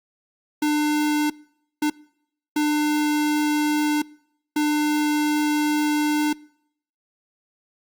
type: tone bursts at uneven times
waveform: square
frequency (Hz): 299.6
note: D4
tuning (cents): +35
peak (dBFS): -19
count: 4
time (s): 0.62-1.3 / 1.82-1.9 / 2.56-4.02 / 4.56-6.33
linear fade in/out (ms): 5
effects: noise-tail reverb RT60 0.7 s tail -24 dB re dry + Opus 48 kbps